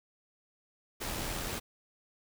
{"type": "noise with amplitude modulation", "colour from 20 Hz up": "pink", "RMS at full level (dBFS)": -35, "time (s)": [1, 1.6], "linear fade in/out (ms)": 20, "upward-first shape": "sine", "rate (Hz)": 83.4, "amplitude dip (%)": 35, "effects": []}